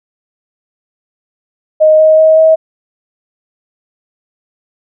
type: tone with pitch steps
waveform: sine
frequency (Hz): 622.3 / 627.7 / 633.2 / 638.7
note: D#5 / D#5 / D#5 / D#5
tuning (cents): 0 / +15 / +30 / +45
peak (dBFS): -3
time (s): 1.8-2.56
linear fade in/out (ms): 20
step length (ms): 190
effects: none